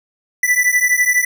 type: beating tone pair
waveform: square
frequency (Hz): 1975.5 / 1987.5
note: B6 / B6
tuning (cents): 0 / +10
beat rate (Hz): 12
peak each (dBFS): -16 / -16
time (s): 0.43-1.25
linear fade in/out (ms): 5
effects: none